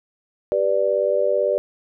sine chord, G major, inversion none, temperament just, 392 / 490 / 588 Hz, G4 / B4 / D5, 0 / -14 / +2 cents, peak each -24 / -22 / -19 dBFS, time 0.52-1.58 s, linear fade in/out 0 ms, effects none

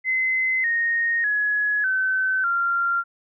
sine tone with pitch steps, 2050 / 1858.3 / 1684.5 / 1526.9 / 1384.1 Hz, C7 / A#6 / G#6 / G6 / F6, -36 / -6 / +24 / -46 / -16 cents, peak -19 dBFS, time 0.04-3.04 s, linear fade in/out 50 ms, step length 600 ms, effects none

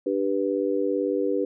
sine chord, G major, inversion second, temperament just, 294 / 392 / 490 Hz, D4 / G4 / B4, +2 / 0 / -14 cents, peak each -27 / -26 / -26 dBFS, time 0.06-1.45 s, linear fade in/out 5 ms, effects none

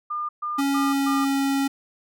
sine tone bursts, 1206 Hz, D6, 46 cents sharp, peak -25 dBFS, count 4, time 0.1-1.25 s, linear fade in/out 10 ms, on 190 ms, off 130 ms
square tone with pitch glide, 277.8 to 274.8 Hz, C#4 to C#4, +4 to -15 cents, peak -21 dBFS, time 0.58-1.68 s, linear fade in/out 10 ms, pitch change -19 cents, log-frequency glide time 0.73-1.21 s
effects none

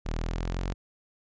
sawtooth linear sweep, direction up, 38.72 to 46.25 Hz, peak -25 dBFS, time 0.05-0.74 s, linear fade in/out 20 ms, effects resampled to 16000 Hz

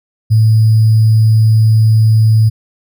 sine tone with sample-and-hold, 110 Hz, A2, in tune, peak -5 dBFS, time 0.3-2.5 s, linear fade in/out 20 ms, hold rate 4900 Hz, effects none

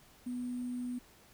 sine tone with sample-and-hold, 246.9 Hz, B3, in tune, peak -35 dBFS, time 0.26-0.99 s, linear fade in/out 10 ms, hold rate 8820 Hz, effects pink hiss -61 dBFS RMS until 1.33 s

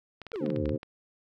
clicks, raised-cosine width 0.3 ms, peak -26 dBFS, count 10, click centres 0.217 / 0.267 / 0.318 / 0.359 / 0.462 / 0.503 / 0.562 / 0.657 / 0.693 / 0.831 s
triangle exponential two-way sweep, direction down then up, 490 to 65.41 to 150.6 Hz, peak -30 dBFS, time 0.33-0.77 s, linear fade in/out 10 ms, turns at 0.68 s
harmonic tone, 75 Hz, D2, 37 cents sharp, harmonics 2 / 3 / 4 / 5 / 6 / 7, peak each -38 / -36 / -33 / -36 / -38 / -34 dBFS, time 0.4-0.78 s, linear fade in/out 20 ms
effects none

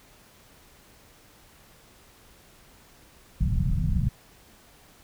pink low-pass noise, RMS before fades -24 dBFS, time 3.4-4.09 s, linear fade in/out 10 ms, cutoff 190 Hz, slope 48 dB/octave, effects pink hiss -55 dBFS RMS until 5.03 s

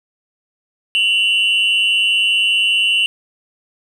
sine tone pair together, 2755 / 2960 Hz, F7 / F#7, -24 / 0 cents, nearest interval minor second, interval 124 cents, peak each -13 dBFS, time 0.95-3.06 s, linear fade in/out 0 ms, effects tanh soft clip ceiling -9 dBFS + 8-bit

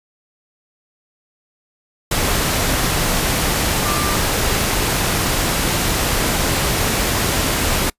sine tone in noise, 1187 Hz, D6, 18 cents sharp, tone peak -23 dBFS, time 3.85-4.16 s, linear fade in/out 5 ms, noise pink, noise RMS -18 dBFS, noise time 2.11-7.9 s, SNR -8 dB, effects noise-tail reverb RT60 0.1 s tail -25 dB re dry + resampled to 32000 Hz

